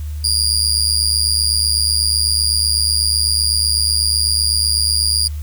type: tone with amplitude modulation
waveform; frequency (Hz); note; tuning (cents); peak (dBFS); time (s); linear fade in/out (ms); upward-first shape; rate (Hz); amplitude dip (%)
30% pulse; 4813; D8; +42; -7; 0.24-5.28; 5; sine; 108; 100
effects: added 75 Hz sine -22 dBFS peak until 5.42 s + white hiss -45 dBFS RMS until 5.42 s